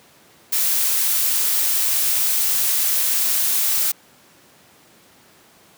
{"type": "noise", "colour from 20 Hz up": "blue", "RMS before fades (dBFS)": -19, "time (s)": [0.52, 3.92], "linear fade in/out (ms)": 10, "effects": ["pink hiss -51 dBFS RMS until 5.77 s", "high-pass 150 Hz 12 dB/octave"]}